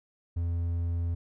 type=tone; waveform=triangle; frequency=85.2 Hz; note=F2; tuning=42 cents flat; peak=-25 dBFS; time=0.36-1.15 s; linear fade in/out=10 ms; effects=none